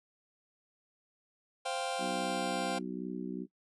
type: chord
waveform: sawtooth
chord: C suspended fourth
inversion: none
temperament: just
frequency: 523.3 / 697.7 / 784.9 Hz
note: C5 / F5 / G5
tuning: 0 / -2 / +2 cents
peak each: -34 / -34 / -33 dBFS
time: 1.65-2.79 s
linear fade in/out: 10 ms
type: harmonic tone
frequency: 62.5 Hz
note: B1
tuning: 21 cents sharp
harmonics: 3 / 4 / 5 / 6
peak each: -40 / -41 / -42 / -43 dBFS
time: 1.98-3.47 s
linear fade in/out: 50 ms
effects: noise-tail reverb RT60 0.1 s tail -21 dB re dry + resampled to 24000 Hz